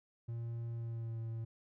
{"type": "tone with pitch glide", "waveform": "triangle", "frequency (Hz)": [116.54, 113.68], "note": ["A#2", "A#2"], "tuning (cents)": [0, -43], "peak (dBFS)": -36, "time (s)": [0.28, 1.45], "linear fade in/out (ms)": 10, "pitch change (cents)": -43, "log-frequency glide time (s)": [0.72, 1.19], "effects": []}